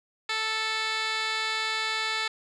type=tone with band-pass filter; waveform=15% pulse; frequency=439.7 Hz; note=A4; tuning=1 cent flat; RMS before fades=-29 dBFS; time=0.29-2.28 s; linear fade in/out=5 ms; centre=3000 Hz; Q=3; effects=resampled to 24000 Hz